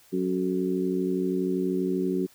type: harmonic tone with a mistuned harmonic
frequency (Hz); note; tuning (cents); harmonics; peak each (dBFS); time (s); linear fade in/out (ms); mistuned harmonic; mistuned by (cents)
92.5; F#2; 0; 2 / 3 / 4 / 5; -29 / -29 / -27 / -39; 0.12-2.27; 20; 5; -93
effects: white hiss -57 dBFS RMS until 2.34 s